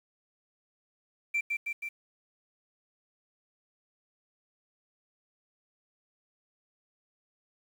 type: tone with echo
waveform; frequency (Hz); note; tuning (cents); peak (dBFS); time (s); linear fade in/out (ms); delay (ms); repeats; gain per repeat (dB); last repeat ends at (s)
sine; 2349; D7; 0; -24; 1.34-1.41; 10; 160; 3; -3; 1.89
effects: tanh soft clip ceiling -24 dBFS + 9-bit